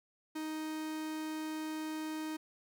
45% pulse tone, 312 Hz, D#4, 5 cents sharp, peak -37 dBFS, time 0.35-2.37 s, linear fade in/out 10 ms, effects none

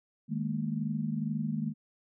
sine chord, D# suspended fourth, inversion none, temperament equal with one note detuned, 155.56 / 207.7 / 229.9 Hz, D#3 / G#3 / A#3, 0 / 0 / -24 cents, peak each -34 dBFS, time 0.28-1.74 s, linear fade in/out 50 ms, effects none

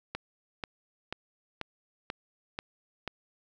click train, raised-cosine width 0.3 ms, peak -18 dBFS, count 7, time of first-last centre 0.15-3.077 s, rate 2.05 Hz, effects none

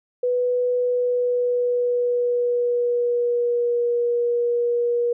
sine tone with pitch glide, 493.9 to 477.9 Hz, B4 to A#4, 0 to +43 cents, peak -18 dBFS, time 0.23-5.13 s, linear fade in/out 5 ms, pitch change -57 cents, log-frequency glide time 0.72-3.86 s, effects none

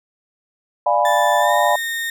sine chord, D diminished seventh, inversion none, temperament equal with one note detuned, 592.1 / 698.5 / 830.6 / 987.8 Hz, D5 / F5 / Ab5 / Cb6, +14 / 0 / 0 / 0 cents, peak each -19 dBFS, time 0.86-1.76 s, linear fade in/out 5 ms
35% pulse tone with pitch glide, 1760 to 1840 Hz, A6 to A#6, 0 to -23 cents, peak -20 dBFS, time 1.05-2.1 s, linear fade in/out 2 ms, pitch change +77 cents, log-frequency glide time 1.39-1.53 s
effects none

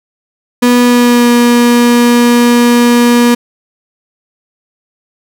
35% pulse tone with pitch glide, 244.3 to 239.8 Hz, B3 to A#3, -19 to +49 cents, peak -3 dBFS, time 0.62-3.35 s, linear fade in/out 10 ms, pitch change -32 cents, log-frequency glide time 0.82-1.29 s, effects none

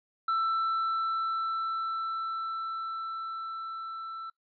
triangle tone with level ramp, 1331 Hz, E6, 16 cents sharp, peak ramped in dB -23 to -35 dBFS, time 0.28-4.3 s, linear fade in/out 5 ms, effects noise-tail reverb RT60 0.1 s tail -21 dB re dry + resampled to 11025 Hz

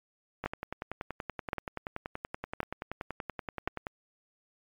two click trains, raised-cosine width 0.5 ms, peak -15 / -20 dBFS, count 4 / 37, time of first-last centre 0.46-3.675 / 0.44-3.869 s, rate 0.933 / 10.5 Hz, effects MP3 96 kbps

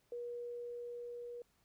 sine tone with level ramp, 480 Hz, B4, 49 cents flat, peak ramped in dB -40 to -44 dBFS, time 0.12-1.42 s, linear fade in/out 2 ms, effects pink hiss -75 dBFS RMS until 1.64 s

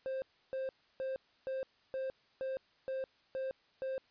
triangle tone bursts, 528 Hz, C5, 16 cents sharp, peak -33 dBFS, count 9, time 0.06-3.98 s, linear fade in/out 0 ms, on 160 ms, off 310 ms, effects white hiss -69 dBFS RMS until 4.1 s + resampled to 11025 Hz

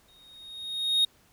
triangle tone with exponential growth, 3729 Hz, A#7, in tune, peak -17 dBFS, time 0.08-1.05 s, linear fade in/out 5 ms, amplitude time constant 210 ms, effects pink hiss -62 dBFS RMS until 1.32 s

